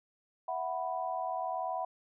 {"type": "chord", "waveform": "sine", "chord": "E suspended second", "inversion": "none", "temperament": "equal", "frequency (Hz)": [659.3, 740, 987.8], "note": ["E5", "F#5", "B5"], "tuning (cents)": [0, 0, 0], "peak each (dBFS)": [-38, -35, -38], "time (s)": [0.48, 1.85], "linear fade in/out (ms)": 5, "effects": []}